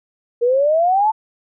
sine exponential sweep, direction up, 466.2 to 896 Hz, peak -12 dBFS, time 0.41-1.12 s, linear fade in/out 20 ms, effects none

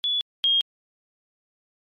sine tone pair in turn, 3424 / 3239 Hz, A7 / G#7, -48 / -44 cents, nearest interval minor second, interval 96 cents, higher first, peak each -21 / -17 dBFS, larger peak second, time 0.04-0.21 / 0.44-0.61 s, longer neither, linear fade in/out 0 ms, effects MP3 64 kbps

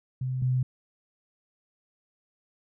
sine tone pair in turn, 128.8 / 127.69 Hz, C3 / C3, -27 / -42 cents, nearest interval unison, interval 15 cents, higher first, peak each -27 / -22 dBFS, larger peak second, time 0.21-0.42 / 0.42-0.63 s, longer neither, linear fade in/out 5 ms, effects none

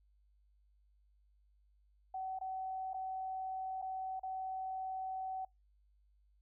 sine tone with dropouts, 757 Hz, F#5, 39 cents sharp, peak -38 dBFS, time 2.14-5.45 s, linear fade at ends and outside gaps 5 ms, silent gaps 2.389-2.411 / 2.934-2.942 / 3.817-3.823 / 4.196-4.232 s, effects noise-tail reverb RT60 0.2 s tail -26 dB re dry + added 50 Hz sine -67 dBFS peak until 6.41 s

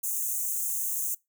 white high-pass noise, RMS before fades -30 dBFS, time 0.03-1.15 s, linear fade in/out 10 ms, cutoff 6200 Hz, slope 96 dB/octave, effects noise-tail reverb RT60 0.2 s tail -23 dB re dry

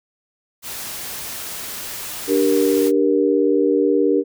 white noise, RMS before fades -30 dBFS, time 0.62-2.92 s, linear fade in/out 50 ms
sine chord, G minor, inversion second, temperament just, 294 / 392 / 470.4 Hz, D4 / G4 / Bb4, +2 / 0 / +16 cents, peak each -18 dBFS, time 2.27-4.24 s, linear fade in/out 50 ms
effects none

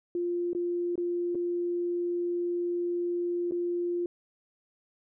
sine tone with dropouts, 349.2 Hz, F4, in tune, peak -27 dBFS, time 0.15-4.06 s, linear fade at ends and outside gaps 2 ms, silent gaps 0.532-0.549 / 0.956-0.978 / 1.348-1.353 / 3.511-3.52 s, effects none

